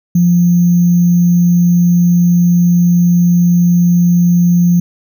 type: tone with sample-and-hold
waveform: sine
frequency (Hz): 174.61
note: F3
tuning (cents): 0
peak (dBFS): -6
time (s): 0.15-4.8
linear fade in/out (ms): 5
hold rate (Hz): 6300
effects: none